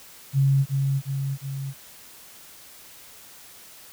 sine tone with echo, 137 Hz, C#3, 20 cents flat, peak -16 dBFS, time 0.33-0.66 s, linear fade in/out 50 ms, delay 360 ms, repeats 3, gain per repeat -4 dB, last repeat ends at 1.74 s, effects white hiss -47 dBFS RMS until 3.92 s

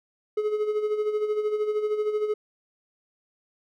triangle tone with tremolo, 424.1 Hz, G#4, 36 cents sharp, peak -19 dBFS, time 0.37-2.34 s, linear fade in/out 5 ms, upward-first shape sine, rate 13 Hz, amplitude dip 60%, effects none

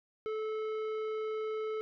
sine tone with tanh clipping, 434.8 Hz, A4, 21 cents flat, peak -35 dBFS, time 0.26-1.81 s, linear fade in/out 0 ms, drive 12 dB, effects none

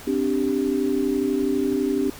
sine chord, C suspended second, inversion none, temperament equal, 261.6 / 293.7 / 392 Hz, C4 / D4 / G4, 0 / 0 / 0 cents, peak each -24 dBFS, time 0.07-2.1 s, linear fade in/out 5 ms, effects pink hiss -41 dBFS RMS until 2.19 s

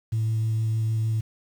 sine tone with vibrato, 110.8 Hz, A2, 13 cents sharp, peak -20 dBFS, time 0.12-1.21 s, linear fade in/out 10 ms, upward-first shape square, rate 6.5 Hz, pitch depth 9 cents each way, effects tanh soft clip ceiling -19 dBFS + 8-bit

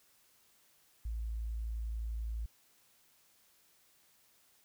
sine tone, 55.8 Hz, A1, 25 cents sharp, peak -35 dBFS, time 1.05-2.46 s, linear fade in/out 5 ms, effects white hiss -68 dBFS RMS until 4.64 s

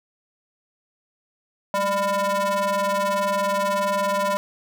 square ring-modulated tone, 201.8 Hz, G#3, 49 cents flat, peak -18 dBFS, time 1.74-4.37 s, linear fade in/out 0 ms, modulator 798 Hz, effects none

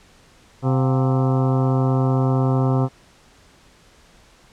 harmonic tone with a mistuned harmonic, 130.81 Hz, C3, in tune, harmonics 1 / 2 / 3 / 4 / 5 / 6 / 7 / 8 / 9 / 10, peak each -17 / -23 / -27 / -29 / -31 / -33 / -34 / -35 / -36 / -37 dBFS, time 0.62-2.89 s, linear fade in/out 50 ms, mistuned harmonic 5, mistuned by +110 cents, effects pink hiss -52 dBFS RMS until 4.52 s + low-pass 8000 Hz 12 dB/octave

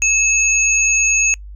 sine tone pair together, 2600 / 6597 Hz, E7 / G#8, -24 / -13 cents, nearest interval octave + major third, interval 1611 cents, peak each -15 dBFS, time 0.02-1.34 s, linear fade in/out 0 ms, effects noise-tail reverb RT60 0.1 s tail -26 dB re dry + added 50 Hz sine -31 dBFS peak until 1.55 s

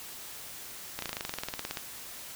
slowing click train, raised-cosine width 0.2 ms, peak -16 dBFS, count 18, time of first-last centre 0.99-1.772 s, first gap 33 ms, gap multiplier 1.04, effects white hiss -44 dBFS RMS until 2.35 s

